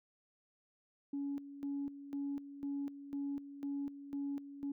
sine tone with tremolo, 281.3 Hz, C#4, 26 cents sharp, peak -35 dBFS, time 1.13-4.72 s, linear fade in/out 5 ms, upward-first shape square, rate 2 Hz, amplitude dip 75%, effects tanh soft clip ceiling -32 dBFS

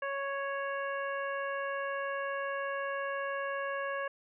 harmonic tone, 554.4 Hz, C#5, in tune, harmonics 1 / 2 / 3 / 4 / 5, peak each -36 / -38 / -38 / -49 / -48 dBFS, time 0.02-4.08 s, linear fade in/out 5 ms, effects none

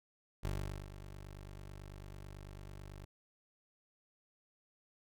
20% pulse tone with ADSR envelope, 49.07 Hz, G1, 2 cents sharp, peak -30 dBFS, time 0.43-3.05 s, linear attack 15 ms, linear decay 430 ms, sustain -13 dB, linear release 3 ms, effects none

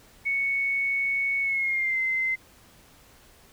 sine tone with pitch glide, 2217 to 2069 Hz, C#7 to C7, 0 to -20 cents, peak -23 dBFS, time 0.25-2.36 s, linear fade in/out 20 ms, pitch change -120 cents, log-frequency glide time 1.41-1.99 s, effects pink hiss -55 dBFS RMS until 3.52 s

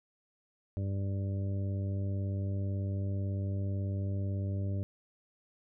harmonic tone, 98.1 Hz, G2, 2 cents sharp, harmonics 1 / 2 / 3 / 4 / 5 / 6, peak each -31 / -41 / -45 / -49 / -54 / -48 dBFS, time 0.77-4.83 s, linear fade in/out 0 ms, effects none

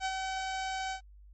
sawtooth tone with ADSR envelope, 762 Hz, G5, 49 cents flat, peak -25 dBFS, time 0-1.01 s, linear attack 55 ms, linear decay 46 ms, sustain -4 dB, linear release 95 ms, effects added 50 Hz sine -51 dBFS peak until 1.33 s + MP3 32 kbps

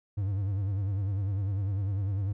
triangle tone with vibrato, 98.6 Hz, G2, 11 cents sharp, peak -25 dBFS, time 0.17-2.33 s, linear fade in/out 10 ms, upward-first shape triangle, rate 10 Hz, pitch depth 110 cents each way, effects none

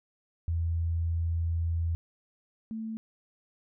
sine tone pair in turn, 83.4 / 221.9 Hz, E2 / A3, +21 / +15 cents, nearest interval octave + perfect fourth, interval 1694 cents, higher second, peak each -26 / -33 dBFS, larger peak first, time 0.48-1.95 / 2.71-2.97 s, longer first, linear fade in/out 0 ms, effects none

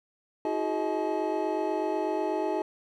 triangle tone cluster, 321 / 369.2 / 417.3 / 631 / 856 Hz, E4 / F#4 / G#4 / D#5 / A5, -46 / -4 / +8 / +24 / -48 cents, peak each -31 dBFS, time 0.45-2.62 s, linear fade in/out 2 ms, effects none

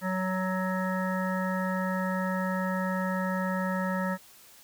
harmonic tone, 186.5 Hz, F#3, 14 cents sharp, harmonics 1 / 3 / 5 / 7 / 9 / 10, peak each -29 / -34 / -36 / -37 / -39 / -39 dBFS, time 0.01-4.18 s, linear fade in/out 50 ms, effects white hiss -54 dBFS RMS until 4.63 s

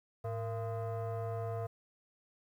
sine tone with frequency modulation, 108.1 Hz, A2, 30 cents flat, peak -33 dBFS, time 0.24-1.67 s, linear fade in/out 10 ms, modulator 571 Hz, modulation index 1.1, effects tanh soft clip ceiling -32 dBFS + 11-bit

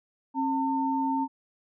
sine tone pair together, 269.4 / 902 Hz, C#4 / A5, -49 / +43 cents, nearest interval octave + major sixth, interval 2092 cents, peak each -27 dBFS, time 0.34-1.28 s, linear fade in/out 50 ms, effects none

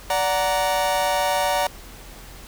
40% pulse chord, D augmented, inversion none, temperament equal with one note detuned, 581.6 / 740 / 932.3 Hz, D5 / F#5 / A#5, -17 / 0 / 0 cents, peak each -23 dBFS, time 0.1-1.67 s, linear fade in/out 2 ms, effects added 43 Hz sine -42 dBFS peak until 2.47 s + pink hiss -43 dBFS RMS until 2.47 s

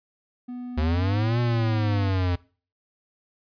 triangle tone with pitch glide, 246.9 to 245.1 Hz, B3 to B3, 0 to -13 cents, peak -30 dBFS, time 0.48-2.1 s, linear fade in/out 10 ms, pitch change -13 cents, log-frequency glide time 1.39-1.47 s
square linear two-way sweep, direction up then down, 73.42 to 121 to 87.1 Hz, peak -22 dBFS, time 0.77-2.36 s, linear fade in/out 10 ms, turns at 1.4 s
effects noise-tail reverb RT60 0.4 s tail -22 dB re dry + resampled to 11025 Hz

